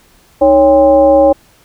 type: tone with frequency modulation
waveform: sine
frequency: 554.4 Hz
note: C#5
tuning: in tune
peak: -4 dBFS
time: 0.41-1.33 s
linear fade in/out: 10 ms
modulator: 244 Hz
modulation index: 0.79
effects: pink hiss -48 dBFS RMS until 1.64 s